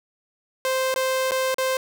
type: tone with dropouts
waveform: sawtooth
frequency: 522 Hz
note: C5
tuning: 4 cents flat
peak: -17 dBFS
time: 0.65-1.77 s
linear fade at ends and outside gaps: 1 ms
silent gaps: 0.941-0.96 / 1.31-1.318 / 1.544-1.583 s
effects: none